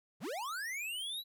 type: linear sweep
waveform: square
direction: up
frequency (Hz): 103.2 to 3998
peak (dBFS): -38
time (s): 0.2-1.24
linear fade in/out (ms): 50
effects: none